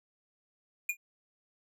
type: tone with exponential decay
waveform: square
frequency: 2428 Hz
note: D#7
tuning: 43 cents flat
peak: -26 dBFS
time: 0.89-0.97 s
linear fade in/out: 5 ms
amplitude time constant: 17 ms
effects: none